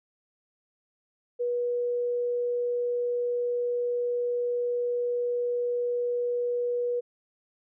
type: tone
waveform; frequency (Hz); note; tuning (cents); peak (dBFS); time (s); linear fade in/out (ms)
sine; 484.8; B4; -32; -25; 1.39-7.01; 20
effects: none